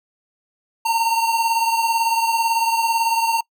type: beating tone pair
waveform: square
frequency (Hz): 911 / 929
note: A#5 / A#5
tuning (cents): -40 / -6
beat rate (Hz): 18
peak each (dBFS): -18 / -25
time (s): 0.85-3.41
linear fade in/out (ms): 10
effects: noise-tail reverb RT60 0.1 s tail -24 dB re dry